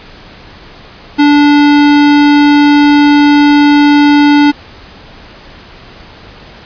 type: tone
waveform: square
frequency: 291.2 Hz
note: D4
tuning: 15 cents flat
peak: -4 dBFS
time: 1.18-4.52 s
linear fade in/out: 20 ms
effects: pink hiss -34 dBFS RMS until 6.65 s + resampled to 11025 Hz